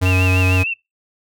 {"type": "tone", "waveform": "square", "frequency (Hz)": 92.5, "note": "F#2", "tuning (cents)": 0, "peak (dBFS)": -14, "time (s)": [0.01, 0.64], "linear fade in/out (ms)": 20}
{"type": "tone with vibrato", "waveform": "sine", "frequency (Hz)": 2637, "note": "E7", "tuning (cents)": 0, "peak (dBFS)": -19, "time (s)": [0.05, 0.74], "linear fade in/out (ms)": 10, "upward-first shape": "sine", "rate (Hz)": 6.6, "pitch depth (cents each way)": 82}
{"effects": ["noise-tail reverb RT60 0.2 s tail -25 dB re dry"]}